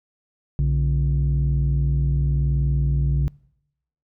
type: tone pair together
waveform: sine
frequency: 61.18 / 142.1 Hz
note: B1 / C#3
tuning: -16 / +43 cents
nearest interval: octave + minor third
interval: 1459 cents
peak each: -18 dBFS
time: 0.59-3.28 s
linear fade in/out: 0 ms
effects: noise-tail reverb RT60 0.8 s tail -25 dB re dry + tanh soft clip ceiling -14 dBFS